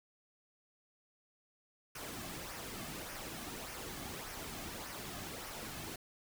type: noise with flanger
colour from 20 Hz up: pink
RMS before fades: -45 dBFS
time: 1.95-5.96 s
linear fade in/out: 5 ms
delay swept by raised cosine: 0.25 to 2.15 ms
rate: 1.7 Hz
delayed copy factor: -0.5
effects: none